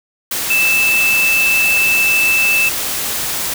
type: tone in noise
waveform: sine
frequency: 2637 Hz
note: E7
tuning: in tune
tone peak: -11 dBFS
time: 0.5-2.69 s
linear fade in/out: 5 ms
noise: white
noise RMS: -20 dBFS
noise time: 0.31-3.54 s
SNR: +6 dB
effects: none